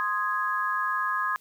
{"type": "chord", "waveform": "sine", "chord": "Ab major", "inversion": "first", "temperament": "equal", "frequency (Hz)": [1046.5, 1244.5, 1661.2], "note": ["C6", "Eb6", "Ab6"], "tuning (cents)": [0, 0, 0], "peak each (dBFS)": [-29, -29, -29], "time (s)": [0, 1.36], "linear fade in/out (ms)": 0, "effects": ["white hiss -60 dBFS RMS until 1.4 s"]}